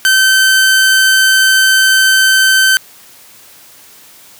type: tone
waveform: sawtooth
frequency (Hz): 1542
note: G6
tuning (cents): -29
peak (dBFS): -3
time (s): 0.05-2.77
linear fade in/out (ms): 0
effects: white hiss -40 dBFS RMS until 4.39 s + high-pass 80 Hz 12 dB/octave